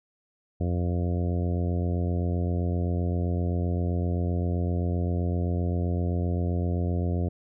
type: harmonic tone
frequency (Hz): 87.7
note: F2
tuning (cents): +8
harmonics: 1 / 2 / 3 / 4 / 5 / 6 / 7 / 8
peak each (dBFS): -25 / -31 / -35 / -37 / -39 / -41 / -42 / -43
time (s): 0.6-7.29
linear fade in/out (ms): 10
effects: none